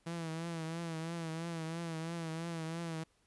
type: tone with vibrato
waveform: sawtooth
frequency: 164.81 Hz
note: E3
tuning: in tune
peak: -34 dBFS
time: 0.06-3.04 s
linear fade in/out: 10 ms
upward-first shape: triangle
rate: 3 Hz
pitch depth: 65 cents each way
effects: pink hiss -73 dBFS RMS until 3.26 s + resampled to 24000 Hz